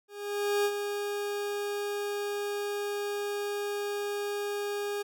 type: tone with ADSR envelope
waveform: 40% pulse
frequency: 409.2 Hz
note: G#4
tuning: 26 cents flat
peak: -23 dBFS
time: 0.08-5.03 s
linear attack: 570 ms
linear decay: 55 ms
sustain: -7 dB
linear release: 15 ms
effects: none